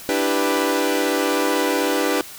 sawtooth chord, E minor seventh, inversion third, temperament equal, 293.7 / 329.6 / 392 / 493.9 Hz, D4 / E4 / G4 / B4, 0 / 0 / 0 / 0 cents, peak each -19 / -22 / -20 / -19 dBFS, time 0.09-2.21 s, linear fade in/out 0 ms, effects white hiss -38 dBFS RMS until 2.38 s

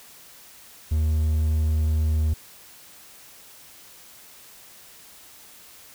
triangle tone, 77.78 Hz, D#2, in tune, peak -17 dBFS, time 0.91-2.34 s, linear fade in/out 10 ms, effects white hiss -48 dBFS RMS until 5.94 s

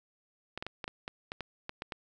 clicks, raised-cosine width 0.3 ms, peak -21 dBFS, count 11, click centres 0.576 / 0.625 / 0.666 / 0.842 / 0.879 / 1.079 / 1.319 / 1.407 / 1.694 / 1.821 / 1.922 s, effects none

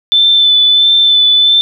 sine tone with vibrato, 3520 Hz, A7, in tune, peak -5 dBFS, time 0.12-1.61 s, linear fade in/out 0 ms, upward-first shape sine, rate 1.5 Hz, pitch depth 18 cents each way, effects none

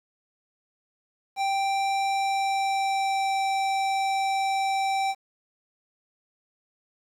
square tone with pitch glide, 784 to 778.1 Hz, G5 to G5, 0 to -13 cents, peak -24 dBFS, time 1.36-5.15 s, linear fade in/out 50 ms, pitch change -13 cents, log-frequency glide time 2.09-3.41 s, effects low-pass 7000 Hz 12 dB/octave + 9-bit

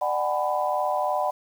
sine chord, G# half-diminished seventh, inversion second, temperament just, 598 / 747.5 / 830.6 / 996.7 Hz, D5 / F#5 / G#5 / B5, +31 / +17 / 0 / +16 cents, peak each -27 / -26 / -32 / -28 dBFS, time 0.01-1.31 s, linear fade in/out 10 ms, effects 8-bit

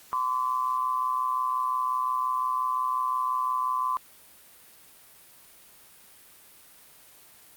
sine tone pair together, 1026.3 / 1152 Hz, C6 / D6, -34 / -34 cents, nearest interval major second, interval 200 cents, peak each -26 / -29 dBFS, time 0.13-3.97 s, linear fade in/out 0 ms, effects white hiss -53 dBFS RMS until 7.56 s + Opus 48 kbps

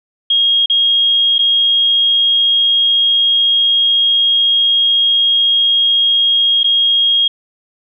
sine tone with dropouts, 3262 Hz, G#7, 32 cents flat, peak -9 dBFS, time 0.3-7.28 s, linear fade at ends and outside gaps 5 ms, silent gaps 0.66-0.698 / 1.383-1.39 / 6.633-6.642 s, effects none

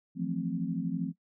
sine chord, F major seventh, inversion third, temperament equal with one note detuned, 164.81 / 177.36 / 220 / 261.6 Hz, E3 / F3 / A3 / C4, 0 / +27 / 0 / 0 cents, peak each -36 / -33 / -37 / -35 dBFS, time 0.15-1.13 s, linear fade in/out 50 ms, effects noise-tail reverb RT60 0.1 s tail -20 dB re dry

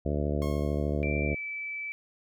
harmonic tone, 73.42 Hz, D2, in tune, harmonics 1 / 2 / 3 / 4 / 5 / 6 / 7 / 8 / 9, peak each -30 / -33 / -35 / -36 / -37 / -38 / -38 / -39 / -40 dBFS, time 0.05-1.35 s, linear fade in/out 10 ms
sawtooth tone with exponential decay, 1083 Hz, C#6, 41 cents flat, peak -35 dBFS, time 0.42-1.34 s, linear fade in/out 0 ms, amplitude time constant 200 ms
sine tone with pitch glide, 2346 to 2311 Hz, D7 to D7, -2 to -28 cents, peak -33 dBFS, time 1.03-1.92 s, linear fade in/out 0 ms, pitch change -26 cents, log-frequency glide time 1.27-1.33 s
effects none

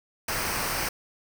pink noise with comb filter, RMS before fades -29 dBFS, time 0.28-0.89 s, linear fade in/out 5 ms, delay 0.28 ms, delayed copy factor -0.55, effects none

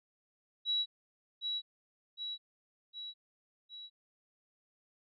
sine tone with echo, 3900 Hz, B7, 23 cents flat, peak -29 dBFS, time 0.65-0.86 s, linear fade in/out 50 ms, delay 760 ms, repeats 4, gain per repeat -4 dB, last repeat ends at 3.9 s, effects none

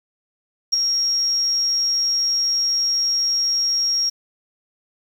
sine tone with ADSR envelope, 5588 Hz, F8, in tune, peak -11 dBFS, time 0.72-4.1 s, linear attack 18 ms, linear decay 6 ms, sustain -6 dB, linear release 13 ms, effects 7-bit

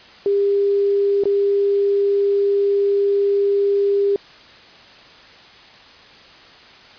sine tone with dropouts, 401 Hz, G4, 39 cents sharp, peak -14 dBFS, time 0.26-4.16 s, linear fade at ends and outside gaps 1 ms, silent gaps 1.237-1.255 s, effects white hiss -44 dBFS RMS until 6.98 s + resampled to 11025 Hz

